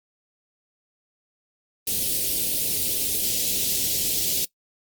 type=band-stop noise; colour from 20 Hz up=white; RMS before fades=-24 dBFS; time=1.87-4.45 s; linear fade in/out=5 ms; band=520 to 2900 Hz; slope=24 dB/octave; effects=noise-tail reverb RT60 0.1 s tail -19 dB re dry + Opus 32 kbps